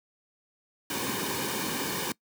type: noise with comb filter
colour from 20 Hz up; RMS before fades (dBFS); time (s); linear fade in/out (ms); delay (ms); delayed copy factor
pink; -31; 0.9-2.12; 2; 1.5; -0.65
effects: noise-tail reverb RT60 0.1 s tail -23 dB re dry + high-pass 150 Hz 12 dB/octave